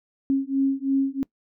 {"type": "beating tone pair", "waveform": "sine", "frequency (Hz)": [270.1, 273.1], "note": ["C#4", "C#4"], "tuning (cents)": [-45, -26], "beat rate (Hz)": 3, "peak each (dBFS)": -23, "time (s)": [0.3, 1.23], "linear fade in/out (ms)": 0, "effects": ["noise-tail reverb RT60 0.1 s tail -22 dB re dry"]}